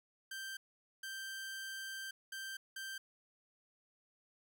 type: tone bursts at uneven times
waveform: sawtooth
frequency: 1568 Hz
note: G6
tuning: in tune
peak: -39 dBFS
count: 4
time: 0.31-0.57 / 1.03-2.11 / 2.32-2.57 / 2.76-2.98 s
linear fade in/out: 5 ms
effects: none